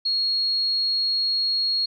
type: tone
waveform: sine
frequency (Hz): 4300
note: C8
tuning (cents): +47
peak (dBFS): -20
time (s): 0.05-1.86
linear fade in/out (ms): 10
effects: none